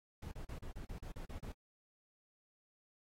brown noise bursts, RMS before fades -45 dBFS, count 10, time 0.22-1.522 s, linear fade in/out 5 ms, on 96 ms, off 38 ms, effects AAC 48 kbps

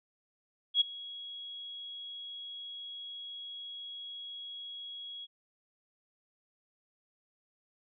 sine tone with ADSR envelope, 3322 Hz, G#7, in tune, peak -20 dBFS, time 0.74-5.27 s, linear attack 68 ms, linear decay 13 ms, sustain -21 dB, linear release 34 ms, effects none

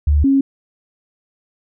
sine tone pair in turn, 73.5 / 273 Hz, D2 / C#4, +2 / -26 cents, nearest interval octave + major seventh, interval 2272 cents, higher second, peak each -10 dBFS, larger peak neither, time 0.07-0.24 / 0.24-0.41 s, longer neither, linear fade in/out 5 ms, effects none

